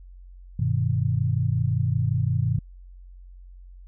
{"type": "chord", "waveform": "sine", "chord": "G augmented", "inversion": "none", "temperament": "equal", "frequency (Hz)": [98, 123.47, 155.56], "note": ["G2", "B2", "D#3"], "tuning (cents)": [0, 0, 0], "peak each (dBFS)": [-25, -23, -27], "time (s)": [0.59, 2.59], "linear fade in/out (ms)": 5, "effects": ["added 45 Hz sine -42 dBFS peak until 3.87 s"]}